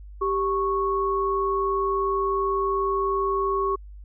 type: tone pair together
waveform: sine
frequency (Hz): 392 / 1104.3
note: G4 / C#6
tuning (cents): 0 / -7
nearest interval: octave + tritone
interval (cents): 1793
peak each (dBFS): -24 / -24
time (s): 0.21-3.76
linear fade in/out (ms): 10
effects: added 50 Hz sine -39 dBFS peak until 4.04 s